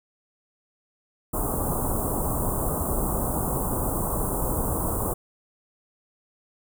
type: band-stop noise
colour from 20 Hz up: pink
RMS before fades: -26 dBFS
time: 1.33-5.14 s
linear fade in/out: 10 ms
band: 1200 to 8400 Hz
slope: 48 dB/octave
effects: none